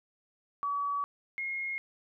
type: tone pair in turn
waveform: sine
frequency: 1139 / 2150 Hz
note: C#6 / C7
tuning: +47 / +47 cents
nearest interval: major seventh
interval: 1100 cents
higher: second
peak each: -29 / -32 dBFS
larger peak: first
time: 0.63-1.04 / 1.38-1.78 s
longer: first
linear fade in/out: 0 ms
effects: none